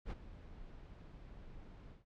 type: noise with ADSR envelope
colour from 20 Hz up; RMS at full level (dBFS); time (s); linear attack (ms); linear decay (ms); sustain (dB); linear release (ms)
brown; -38; 0.05-2.05; 56; 35; -15; 150
effects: low-pass 4000 Hz 12 dB/octave